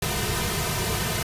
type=noise with comb filter; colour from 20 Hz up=pink; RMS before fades=-26 dBFS; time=0.02-1.23 s; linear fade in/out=5 ms; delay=3.6 ms; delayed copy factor=-0.85; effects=resampled to 32000 Hz